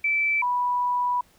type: tone pair in turn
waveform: sine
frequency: 2322 / 982.5 Hz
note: D7 / B5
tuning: -20 / -9 cents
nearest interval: octave + minor third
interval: 1489 cents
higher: first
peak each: -20 / -21 dBFS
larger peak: first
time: 0.04-0.42 / 0.42-1.21 s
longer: second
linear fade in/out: 5 ms
effects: pink hiss -59 dBFS RMS until 1.38 s